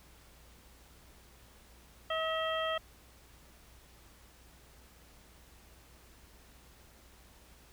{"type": "harmonic tone with a mistuned harmonic", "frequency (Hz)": 641, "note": "E5", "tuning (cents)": -49, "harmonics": [1, 2, 3, 4, 5], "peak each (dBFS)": [-34, -36, -40, -45, -39], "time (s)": [2.1, 2.78], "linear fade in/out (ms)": 5, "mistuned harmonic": 4, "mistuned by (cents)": 77, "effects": ["added 60 Hz sine -60 dBFS peak until 7.72 s", "pink hiss -60 dBFS RMS until 7.72 s"]}